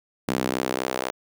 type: tone with high-pass filter sweep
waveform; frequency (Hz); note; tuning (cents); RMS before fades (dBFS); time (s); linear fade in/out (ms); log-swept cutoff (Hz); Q
sawtooth; 64; C2; -38; -27; 0.28-1.11; 5; 220 to 550; 1.2
effects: none